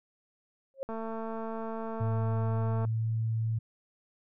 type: tone with exponential growth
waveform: sine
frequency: 540 Hz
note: C#5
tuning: 45 cents flat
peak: -28 dBFS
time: 0.74-0.83 s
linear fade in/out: 0 ms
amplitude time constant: 19 ms
type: click train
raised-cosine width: 1 ms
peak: -25 dBFS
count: 440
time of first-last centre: 0.89-2.85 s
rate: 224 Hz
type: tone with pitch glide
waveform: sine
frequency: 110 to 112.18 Hz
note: A2 to A2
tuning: 0 to +34 cents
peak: -27 dBFS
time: 2-3.59 s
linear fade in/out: 10 ms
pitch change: +34 cents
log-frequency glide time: 2.4-3.01 s
effects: none